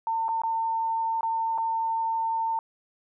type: tone with dropouts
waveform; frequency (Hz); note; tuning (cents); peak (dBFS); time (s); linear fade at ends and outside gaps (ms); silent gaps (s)
sine; 903; A5; +45; -24; 0.07-2.59; 1; 0.283-0.289 / 0.418-0.435 / 1.209-1.231 / 1.578-1.583
effects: none